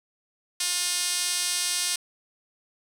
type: tone with band-pass filter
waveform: 5% pulse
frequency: 355.7 Hz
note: F4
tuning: 32 cents sharp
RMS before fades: -27 dBFS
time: 0.6-1.96 s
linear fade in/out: 5 ms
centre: 7300 Hz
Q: 5.3
effects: 8-bit